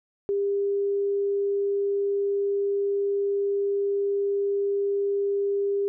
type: tone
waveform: sine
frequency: 400.5 Hz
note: G4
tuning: 37 cents sharp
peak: -22 dBFS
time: 0.29-5.88 s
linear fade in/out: 0 ms
effects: none